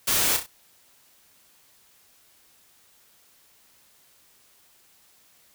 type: noise with echo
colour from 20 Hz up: white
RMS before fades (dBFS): -23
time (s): 0.07-0.37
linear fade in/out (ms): 10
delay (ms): 32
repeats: 3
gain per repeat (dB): -7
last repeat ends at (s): 0.466
effects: white hiss -59 dBFS RMS until 5.54 s